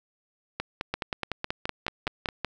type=two click trains; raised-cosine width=0.3 ms; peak=-12 / -13 dBFS; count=9 / 9; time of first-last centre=0.94-2.447 / 0.6-2.288 s; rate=5.31 / 4.74 Hz; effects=none